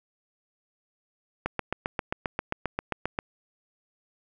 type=click train; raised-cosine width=0.5 ms; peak=-12 dBFS; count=14; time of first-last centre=1.46-3.189 s; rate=7.52 Hz; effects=none

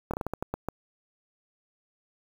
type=slowing click train; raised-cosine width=1 ms; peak=-16 dBFS; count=9; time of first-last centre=0.11-0.686 s; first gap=26 ms; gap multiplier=1.28; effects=7-bit

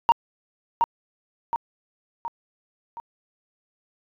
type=tone with echo; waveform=sine; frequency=932.3 Hz; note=A#5; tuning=in tune; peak=-9 dBFS; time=0.09-0.12 s; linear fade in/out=0 ms; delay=720 ms; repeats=4; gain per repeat=-6 dB; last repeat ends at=3 s; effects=tanh soft clip ceiling -11 dBFS

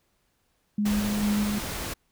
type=tone with tremolo; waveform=sine; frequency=207.8 Hz; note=G#3; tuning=1 cent sharp; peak=-22 dBFS; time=0.78-1.59 s; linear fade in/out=5 ms; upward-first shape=square; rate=2.3 Hz; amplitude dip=30%
type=noise; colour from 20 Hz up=pink; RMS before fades=-33 dBFS; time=0.85-1.94 s; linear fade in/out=10 ms
effects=pink hiss -71 dBFS RMS until 2.11 s

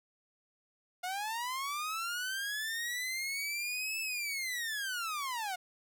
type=linear two-way sweep; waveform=sawtooth; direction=up then down; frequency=709 to 2637 to 709 Hz; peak=-31 dBFS; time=1.03-5.56 s; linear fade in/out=10 ms; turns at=4 s; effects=none

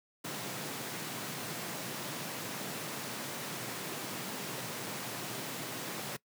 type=high-pass noise; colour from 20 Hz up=pink; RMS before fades=-40 dBFS; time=0.24-6.17 s; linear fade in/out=10 ms; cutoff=120 Hz; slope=48 dB/octave; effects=noise-tail reverb RT60 0.1 s tail -21 dB re dry

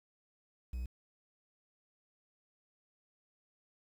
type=tone; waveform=triangle; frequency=61.74 Hz; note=B1; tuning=in tune; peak=-34 dBFS; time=0.73-0.86 s; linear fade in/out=5 ms; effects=10-bit

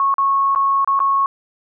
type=tone with dropouts; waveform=sine; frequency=1099 Hz; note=C#6; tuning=15 cents flat; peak=-13 dBFS; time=0-1.26 s; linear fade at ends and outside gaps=1 ms; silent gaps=0.141-0.182 / 0.549-0.559 / 0.846-0.875 / 0.992-1.002 s; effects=none

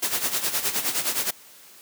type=noise with tremolo; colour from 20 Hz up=white; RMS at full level=-23 dBFS; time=0.02-1.31 s; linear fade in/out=10 ms; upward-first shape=sine; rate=9.6 Hz; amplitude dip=70%; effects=white hiss -49 dBFS RMS until 1.81 s + high-pass 150 Hz 12 dB/octave

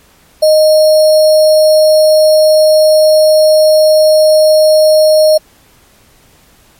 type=tone with sample-and-hold; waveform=sine; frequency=620 Hz; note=D#5; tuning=6 cents flat; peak=-3 dBFS; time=0.42-5.38 s; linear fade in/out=10 ms; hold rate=4900 Hz; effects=pink hiss -46 dBFS RMS until 6.79 s + MP3 64 kbps

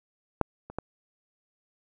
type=clicks; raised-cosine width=1 ms; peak=-8 / -27 / -17 dBFS; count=3; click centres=0.413 / 0.7 / 0.786 s; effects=none

